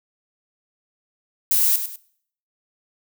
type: noise with echo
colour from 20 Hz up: violet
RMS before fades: -18 dBFS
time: 1.51-1.76 s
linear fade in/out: 2 ms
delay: 100 ms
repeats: 2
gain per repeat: -9 dB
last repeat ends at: 1.96 s
effects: noise-tail reverb RT60 0.6 s tail -20 dB re dry